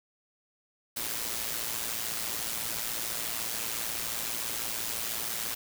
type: noise with amplitude modulation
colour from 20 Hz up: white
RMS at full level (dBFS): -31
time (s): 0.96-5.55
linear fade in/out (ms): 10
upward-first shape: sine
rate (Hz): 114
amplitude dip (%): 60
effects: none